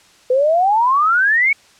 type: exponential sweep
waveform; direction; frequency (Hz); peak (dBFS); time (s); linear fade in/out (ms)
sine; up; 493.9 to 2272; -11; 0.3-1.53; 5
effects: white hiss -49 dBFS RMS until 1.79 s + low-pass 7000 Hz 12 dB/octave